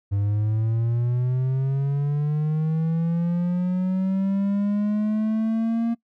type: linear sweep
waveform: triangle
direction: up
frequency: 99 to 233.1 Hz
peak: -18 dBFS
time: 0.11-5.95 s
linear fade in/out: 20 ms
effects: noise-tail reverb RT60 0.1 s tail -22 dB re dry